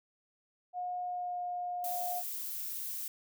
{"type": "tone with pitch glide", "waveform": "sine", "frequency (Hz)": [720, 713.4], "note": ["F#5", "F5"], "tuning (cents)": [-47, 37], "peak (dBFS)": -34, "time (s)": [0.73, 2.23], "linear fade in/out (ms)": 50, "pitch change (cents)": -16, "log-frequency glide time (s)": [1, 1.4]}
{"type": "noise", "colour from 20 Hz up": "violet", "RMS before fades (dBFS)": -39, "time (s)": [1.84, 3.08], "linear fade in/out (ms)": 2}
{"effects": []}